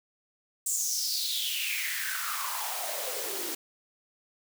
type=noise with high-pass filter sweep; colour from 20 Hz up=white; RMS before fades=-32 dBFS; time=0.66-3.55 s; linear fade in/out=5 ms; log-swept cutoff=7800 to 310 Hz; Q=6.5; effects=none